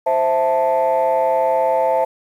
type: chord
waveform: sine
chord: A minor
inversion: first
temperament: equal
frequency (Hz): 523.3 / 659.3 / 880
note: C5 / E5 / A5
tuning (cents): 0 / 0 / 0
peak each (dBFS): -17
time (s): 0.06-2.05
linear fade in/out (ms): 10
effects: tanh soft clip ceiling -9 dBFS + 8-bit